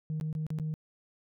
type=tone with dropouts; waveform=sine; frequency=155.56 Hz; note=D#3; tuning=in tune; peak=-29 dBFS; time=0.1-0.74 s; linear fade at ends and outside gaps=0 ms; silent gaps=0.2-0.211 / 0.328-0.351 / 0.466-0.504 / 0.587-0.598 s; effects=tanh soft clip ceiling -28 dBFS